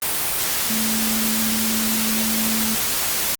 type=tone in noise; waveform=sine; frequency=220.9 Hz; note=A3; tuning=7 cents sharp; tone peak=-23 dBFS; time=0.7-2.75 s; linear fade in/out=2 ms; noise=white; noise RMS=-22 dBFS; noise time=0.02-3.35 s; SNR=-4 dB; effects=Opus 32 kbps